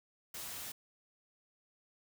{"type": "noise", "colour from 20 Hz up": "white", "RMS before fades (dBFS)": -44, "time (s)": [0.34, 0.72], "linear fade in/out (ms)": 5, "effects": []}